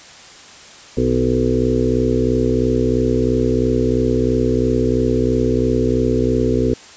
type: harmonic tone with a mistuned harmonic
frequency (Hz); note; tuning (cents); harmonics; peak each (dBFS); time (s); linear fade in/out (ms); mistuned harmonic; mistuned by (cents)
63; B1; +35; 1 / 2 / 4 / 5 / 6 / 7 / 8; -23 / -22 / -19 / -25 / -21 / -20 / -25; 0.97-6.74; 5; 8; -21
effects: white hiss -40 dBFS RMS until 6.96 s + resampled to 16000 Hz